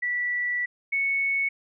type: tone pair in turn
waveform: sine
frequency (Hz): 1958 / 2212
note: B6 / C#7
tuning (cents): -15 / -4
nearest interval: major second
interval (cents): 211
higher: second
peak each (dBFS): -24 / -22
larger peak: second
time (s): 0.02-0.66 / 0.92-1.49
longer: first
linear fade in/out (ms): 10
effects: none